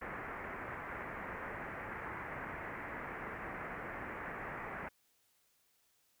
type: low-pass noise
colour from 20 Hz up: white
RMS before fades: -44 dBFS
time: 0.01-4.89 s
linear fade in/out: 10 ms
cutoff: 2100 Hz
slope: 48 dB/octave
effects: white hiss -74 dBFS RMS until 6.2 s